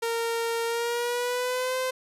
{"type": "tone with pitch glide", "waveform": "sawtooth", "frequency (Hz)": [461.6, 515.1], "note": ["A#4", "C5"], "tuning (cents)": [-17, -27], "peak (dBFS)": -22, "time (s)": [0.02, 1.91], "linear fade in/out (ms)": 10, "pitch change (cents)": 190, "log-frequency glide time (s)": [0.65, 1.77], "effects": ["resampled to 32000 Hz"]}